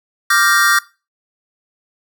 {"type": "chord", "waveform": "square", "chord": "G minor seventh", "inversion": "second", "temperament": "equal", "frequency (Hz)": [1174.7, 1396.9, 1568, 1864.7], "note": ["D6", "F6", "G6", "Bb6"], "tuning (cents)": [0, 0, 0, 0], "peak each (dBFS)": -17, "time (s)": [0.3, 0.79], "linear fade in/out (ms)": 5, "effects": ["noise-tail reverb RT60 0.3 s tail -20 dB re dry"]}